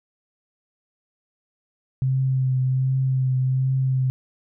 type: tone with vibrato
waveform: sine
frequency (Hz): 130.81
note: C3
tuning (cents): 0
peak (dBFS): -18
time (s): 2.02-4.1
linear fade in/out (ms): 0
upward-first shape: triangle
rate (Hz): 1.3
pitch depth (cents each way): 24
effects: none